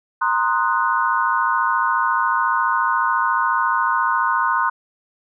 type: chord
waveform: sine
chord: C half-diminished seventh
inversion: third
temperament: equal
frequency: 932.3 / 1046.5 / 1244.5 / 1480 Hz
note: Bb5 / C6 / Eb6 / Gb6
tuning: 0 / 0 / 0 / 0 cents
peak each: -22 / -20 / -23 / -22 dBFS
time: 0.21-4.7 s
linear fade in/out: 10 ms
effects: none